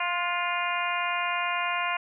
harmonic tone with a mistuned harmonic, 349.8 Hz, F4, 3 cents sharp, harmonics 2 / 3 / 4 / 5 / 6 / 7 / 8, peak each -33 / -30 / -34 / -37 / -34 / -33 / -36 dBFS, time 0-1.97 s, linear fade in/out 5 ms, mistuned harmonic 4, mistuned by +26 cents, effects none

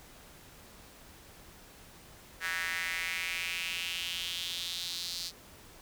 square tone with high-pass filter sweep, 87.31 Hz, F2, in tune, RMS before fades -36 dBFS, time 2.4-5.32 s, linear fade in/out 50 ms, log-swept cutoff 1700 to 4500 Hz, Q 3.8, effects pink hiss -54 dBFS RMS until 5.81 s

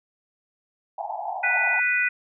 white band-pass noise, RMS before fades -31 dBFS, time 0.98-1.8 s, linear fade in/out 5 ms, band 670 to 890 Hz, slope 96 dB/octave
harmonic tone, 493.9 Hz, B4, in tune, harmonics 3 / 4 / 5, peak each -24 / -24 / -24 dBFS, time 1.43-2.09 s, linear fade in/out 10 ms
effects none

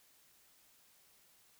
silence, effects white hiss -67 dBFS RMS until 1.59 s

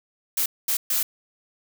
blue noise bursts at uneven times, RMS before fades -23 dBFS, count 3, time 0.37-0.46 / 0.68-0.77 / 0.9-1.03 s, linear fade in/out 5 ms, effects none

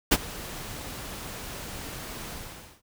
pink noise with ADSR envelope, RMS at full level -17 dBFS, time 0.11-2.82 s, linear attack 14 ms, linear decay 42 ms, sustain -21 dB, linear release 520 ms, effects none

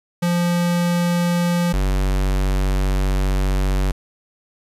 square tone pair in turn, 174 / 47.52 Hz, F3 / F#1, -6 / +47 cents, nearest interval octave + minor seventh, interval 2247 cents, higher first, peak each -17 dBFS, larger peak neither, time 0.22-1.73 / 1.73-3.92 s, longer second, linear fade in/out 10 ms, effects resampled to 32000 Hz + 9-bit

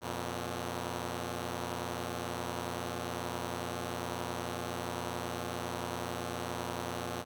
5% pulse tone pair together, 87.31 / 119.9 Hz, F2 / A#2, 0 / +49 cents, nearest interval perfect fourth, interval 549 cents, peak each -27 dBFS, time 0.01-7.25 s, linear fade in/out 50 ms, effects none

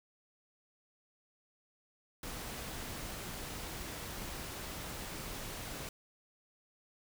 pink noise, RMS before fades -43 dBFS, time 2.23-5.89 s, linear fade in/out 2 ms, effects none

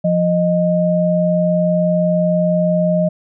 sine tone pair together, 174.61 / 619.4 Hz, F3 / D#5, 0 / -8 cents, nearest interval octave + minor seventh, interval 2192 cents, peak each -15 dBFS, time 0.04-3.09 s, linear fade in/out 10 ms, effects none

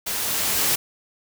white noise with level ramp, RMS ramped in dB -27 to -20 dBFS, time 0.06-0.76 s, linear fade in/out 10 ms, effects none

